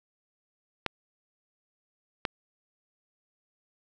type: clicks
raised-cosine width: 0.3 ms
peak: -11 dBFS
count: 2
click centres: 0.863 / 2.252 s
effects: none